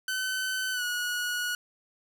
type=tone with pitch glide; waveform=sawtooth; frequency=1521 to 1457.4 Hz; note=F#6 to F#6; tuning=+47 to -27 cents; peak=-25 dBFS; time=0.08-1.55 s; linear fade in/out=2 ms; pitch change=-74 cents; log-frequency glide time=0.72-0.83 s; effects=none